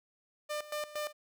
sawtooth tone with tremolo, 599 Hz, D5, 34 cents sharp, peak -30 dBFS, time 0.49-1.13 s, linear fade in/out 20 ms, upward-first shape square, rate 4.3 Hz, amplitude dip 80%, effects none

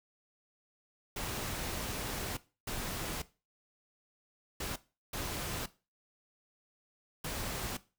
pink noise bursts at uneven times, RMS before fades -38 dBFS, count 5, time 1.16-2.37 / 2.67-3.22 / 4.6-4.76 / 5.13-5.66 / 7.24-7.77 s, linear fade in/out 5 ms, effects noise-tail reverb RT60 0.3 s tail -17 dB re dry

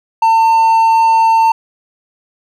triangle tone, 901 Hz, A5, 41 cents sharp, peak -5 dBFS, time 0.22-1.52 s, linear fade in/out 5 ms, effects none

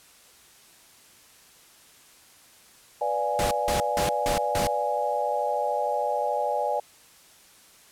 sine chord, B diminished seventh, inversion none, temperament equal, 493.9 / 587.3 / 698.5 / 830.6 Hz, B4 / D5 / F5 / Ab5, 0 / 0 / 0 / 0 cents, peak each -31 / -28 / -32 / -27 dBFS, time 3.01-6.8 s, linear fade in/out 5 ms
pink noise bursts, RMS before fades -28 dBFS, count 5, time 3.39-4.67 s, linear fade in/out 0 ms, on 120 ms, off 170 ms
effects white hiss -54 dBFS RMS until 7.91 s + low-pass 12000 Hz 12 dB/octave

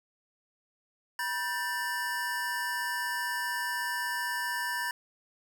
square tone cluster, 969 / 1560 / 1776 Hz, B5 / G6 / A6, -33 / -9 / +16 cents, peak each -36 / -38 / -34 dBFS, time 1.19-4.91 s, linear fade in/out 2 ms, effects none

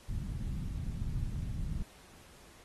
pink low-pass noise, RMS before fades -36 dBFS, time 0.08-1.83 s, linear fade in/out 10 ms, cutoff 190 Hz, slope 24 dB/octave, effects pink hiss -58 dBFS RMS until 2.64 s + AAC 32 kbps

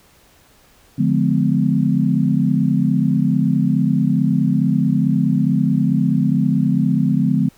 sine chord, D diminished seventh, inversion none, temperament just, 146.83 / 176.2 / 211.4 / 253.7 Hz, D3 / F3 / Ab3 / Cb4, 0 / +16 / +31 / +47 cents, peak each -19 dBFS, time 0.98-7.49 s, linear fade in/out 10 ms, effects pink hiss -52 dBFS RMS until 7.57 s

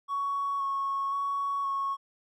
triangle tone with vibrato, 1108.7 Hz, C#6, in tune, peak -24 dBFS, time 0.08-1.97 s, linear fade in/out 50 ms, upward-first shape square, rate 0.96 Hz, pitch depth 13 cents each way, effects tanh soft clip ceiling -25 dBFS

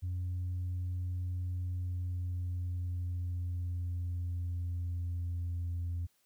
sine tone with pitch glide, 90 to 86.33 Hz, F#2 to F2, -47 to -19 cents, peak -31 dBFS, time 0.02-6.07 s, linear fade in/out 20 ms, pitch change -72 cents, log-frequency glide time 1.56-5.85 s, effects tanh soft clip ceiling -31 dBFS + white hiss -73 dBFS RMS until 6.25 s

